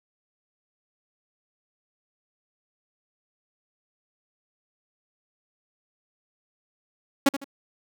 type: tone with echo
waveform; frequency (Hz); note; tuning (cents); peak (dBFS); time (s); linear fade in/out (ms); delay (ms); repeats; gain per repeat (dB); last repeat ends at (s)
sawtooth; 277.2; C#4; 0; -11; 7.26-7.29; 5; 77; 2; -11; 7.444
effects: none